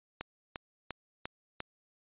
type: click train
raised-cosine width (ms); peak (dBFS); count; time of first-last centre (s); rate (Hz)
0.3; -21; 5; 0.21-1.604; 2.87
effects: resampled to 8000 Hz